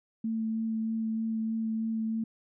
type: tone with vibrato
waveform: sine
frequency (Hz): 222.8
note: A3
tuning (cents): +22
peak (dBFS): -28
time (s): 0.24-2.24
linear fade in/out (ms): 5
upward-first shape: sine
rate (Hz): 3.2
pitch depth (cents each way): 11
effects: none